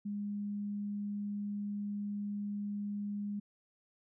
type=tone; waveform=sine; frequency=204.7 Hz; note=G#3; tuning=25 cents flat; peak=-35 dBFS; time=0.05-3.4 s; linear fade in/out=10 ms; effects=none

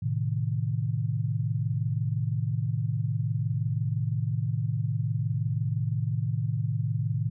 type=chord; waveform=sine; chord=A diminished; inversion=none; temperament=equal with one note detuned; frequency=110 / 129.46 / 155.56 Hz; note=A2 / C3 / Eb3; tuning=0 / -18 / 0 cents; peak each=-28 / -30 / -31 dBFS; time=0.02-7.3 s; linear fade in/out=10 ms; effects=none

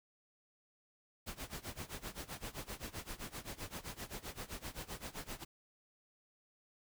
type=noise with tremolo; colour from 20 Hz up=pink; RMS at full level=-43 dBFS; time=1.26-5.45 s; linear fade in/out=20 ms; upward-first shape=sine; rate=7.7 Hz; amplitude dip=90%; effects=none

